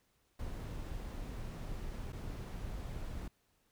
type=noise with dropouts; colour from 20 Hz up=brown; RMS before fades=-42 dBFS; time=0.39-3.28 s; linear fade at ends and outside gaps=5 ms; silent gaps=2.123-2.129 s; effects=pink hiss -75 dBFS RMS until 3.71 s